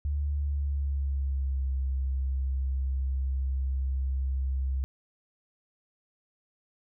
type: tone with pitch glide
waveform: sine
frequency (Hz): 72.3 to 66.3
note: D2 to C2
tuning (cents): -27 to +23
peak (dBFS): -26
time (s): 0.05-4.84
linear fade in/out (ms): 0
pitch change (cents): -150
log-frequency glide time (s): 0.33-1.69
effects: none